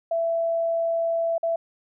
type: tone with dropouts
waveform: sine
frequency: 666 Hz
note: E5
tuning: 18 cents sharp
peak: -21 dBFS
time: 0.11-1.56 s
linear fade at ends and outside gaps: 5 ms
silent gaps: 1.381-1.43 s
effects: none